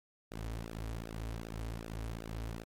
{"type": "tone with flanger", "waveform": "sawtooth", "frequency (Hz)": 55.7, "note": "A1", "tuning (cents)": 22, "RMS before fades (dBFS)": -41, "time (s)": [0.31, 2.64], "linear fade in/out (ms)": 10, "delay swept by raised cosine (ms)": [0.92, 5.82], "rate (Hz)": 2.6, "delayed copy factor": -0.85, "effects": ["MP3 64 kbps"]}